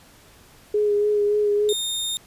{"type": "tone with vibrato", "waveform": "sine", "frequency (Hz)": 415.3, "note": "G#4", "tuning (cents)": 0, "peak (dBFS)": -17, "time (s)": [0.74, 1.73], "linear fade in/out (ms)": 5, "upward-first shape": "sine", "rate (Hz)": 3.5, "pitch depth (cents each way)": 21}
{"type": "tone", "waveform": "sawtooth", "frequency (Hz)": 3660, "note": "A#7", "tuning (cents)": -32, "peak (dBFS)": -21, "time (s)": [1.69, 2.17], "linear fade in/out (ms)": 0}
{"effects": ["pink hiss -51 dBFS RMS until 2.26 s", "resampled to 32000 Hz"]}